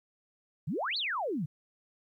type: exponential two-way sweep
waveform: sine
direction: up then down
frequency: 125.6 to 4608 to 133 Hz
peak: -30 dBFS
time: 0.67-1.46 s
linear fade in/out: 10 ms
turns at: 0.97 s
effects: 12-bit